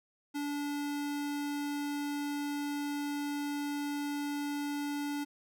square tone, 289.1 Hz, D4, 27 cents flat, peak -34 dBFS, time 0.34-5.25 s, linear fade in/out 20 ms, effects none

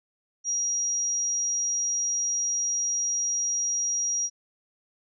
sine tone, 5720 Hz, F8, 41 cents sharp, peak -24 dBFS, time 0.44-4.3 s, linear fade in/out 50 ms, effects none

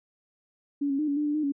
sine tone with pitch steps, 284.6 / 275 / 303.9 / 283.8 / 297.8 / 294.4 / 305.6 / 281.1 Hz, C#4 / C#4 / D#4 / C#4 / D4 / D4 / D#4 / C#4, +46 / -14 / -41 / +41 / +24 / +4 / -31 / +24 cents, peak -24 dBFS, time 0.81-1.522 s, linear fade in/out 10 ms, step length 89 ms, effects none

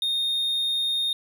triangle tone, 3685 Hz, A#7, 21 cents flat, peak -21 dBFS, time 0.02-1.13 s, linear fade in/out 2 ms, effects none

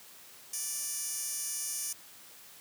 15% pulse tone with high-pass filter, 586 Hz, D5, 4 cents flat, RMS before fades -36 dBFS, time 0.53-1.93 s, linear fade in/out 5 ms, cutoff 7500 Hz, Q 2, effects white hiss -53 dBFS RMS until 2.6 s + high-pass 100 Hz 12 dB/octave

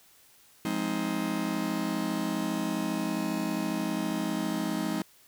45% pulse chord, F minor seventh, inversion none, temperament just, 174.61 / 209.5 / 261.9 / 314.3 Hz, F3 / Ab3 / C4 / Eb4, 0 / +15 / +2 / +18 cents, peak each -36 / -33 / -35 / -33 dBFS, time 0.65-5.02 s, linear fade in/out 2 ms, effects white hiss -59 dBFS RMS until 5.27 s

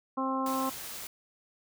harmonic tone, 264.6 Hz, C4, 20 cents sharp, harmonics 1 / 2 / 3 / 4 / 5, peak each -32 / -37 / -37 / -32 / -41 dBFS, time 0.17-0.7 s, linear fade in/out 10 ms
white noise, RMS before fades -41 dBFS, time 0.46-1.07 s, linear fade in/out 2 ms
effects none

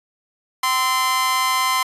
sawtooth tone with amplitude modulation, 1036 Hz, C6, 17 cents flat, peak -10 dBFS, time 0.63-1.83 s, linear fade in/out 5 ms, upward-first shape sine, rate 268 Hz, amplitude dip 70%, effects resampled to 32000 Hz

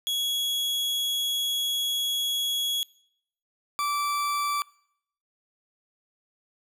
40% pulse tone pair in turn, 3341 / 1162.9 Hz, G#7 / D6, +10 / -17 cents, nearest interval octave + tritone, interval 1827 cents, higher first, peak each -24 dBFS, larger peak neither, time 0.07-2.83 / 3.79-4.62 s, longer first, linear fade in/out 0 ms, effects noise-tail reverb RT60 0.7 s tail -24 dB re dry

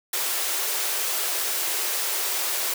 white high-pass noise, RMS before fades -26 dBFS, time 0.13-2.74 s, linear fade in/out 5 ms, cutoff 330 Hz, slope 96 dB/octave, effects none

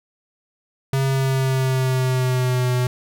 square tone with pitch glide, 134.9 to 125.14 Hz, C#3 to B2, -47 to +23 cents, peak -18 dBFS, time 0.93-2.87 s, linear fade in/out 2 ms, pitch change -130 cents, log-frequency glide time 1.06-2.73 s, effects none

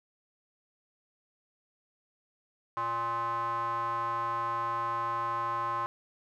square tone with band-pass filter, 116.54 Hz, A#2, in tune, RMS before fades -32 dBFS, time 2.77-5.86 s, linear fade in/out 0 ms, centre 1100 Hz, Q 8.6, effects none

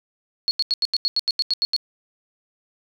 sine tone bursts, 4344 Hz, C#8, 36 cents flat, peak -17 dBFS, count 12, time 0.48-1.764 s, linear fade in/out 0 ms, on 30 ms, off 84 ms, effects none

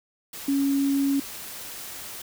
sine tone in noise, 277.3 Hz, C#4, 1 cent sharp, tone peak -20 dBFS, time 0.48-1.2 s, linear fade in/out 5 ms, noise white, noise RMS -38 dBFS, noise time 0.33-2.22 s, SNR +15 dB, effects none

